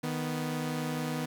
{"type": "tone pair together", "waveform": "sawtooth", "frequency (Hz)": [155.56, 246.9], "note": ["D#3", "B3"], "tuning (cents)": [0, 0], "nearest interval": "minor sixth", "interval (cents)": 800, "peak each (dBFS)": [-30, -30], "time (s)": [0.03, 1.26], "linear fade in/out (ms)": 10, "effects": ["10-bit"]}